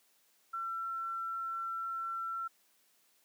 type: tone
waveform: sine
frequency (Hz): 1349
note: E6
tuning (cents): +40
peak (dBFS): -35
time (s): 0.53-2.48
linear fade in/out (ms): 10
effects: white hiss -70 dBFS RMS until 3.24 s + high-pass 200 Hz 12 dB/octave